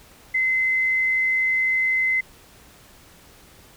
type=tone; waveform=sine; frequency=2054 Hz; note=C7; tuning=33 cents flat; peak=-18 dBFS; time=0.34-2.21 s; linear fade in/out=10 ms; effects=pink hiss -50 dBFS RMS until 3.76 s